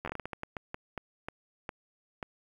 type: slowing click train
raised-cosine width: 0.5 ms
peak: -21 dBFS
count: 16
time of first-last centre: 0.05-2.228 s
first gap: 11 ms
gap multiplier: 1.32
effects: 9-bit